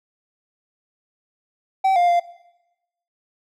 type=tone with pitch steps; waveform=triangle; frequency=768 / 703 / 695 Hz; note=G5 / F5 / F5; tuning=-36 / +11 / -9 cents; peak=-12 dBFS; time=1.84-2.2 s; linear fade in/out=10 ms; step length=120 ms; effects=noise-tail reverb RT60 0.9 s tail -18 dB re dry